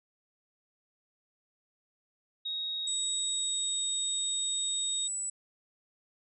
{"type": "tone with pitch glide", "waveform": "sine", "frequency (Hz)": [3769, 3730], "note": ["A#7", "A#7"], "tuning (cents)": [18, 0], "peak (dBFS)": -32, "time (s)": [2.45, 5.08], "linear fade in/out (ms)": 10, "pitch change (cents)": -18, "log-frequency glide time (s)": [3.33, 3.79]}
{"type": "tone", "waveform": "sine", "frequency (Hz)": 7902, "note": "B8", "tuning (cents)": 0, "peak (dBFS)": -32, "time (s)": [2.87, 5.3], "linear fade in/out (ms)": 5}
{"effects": []}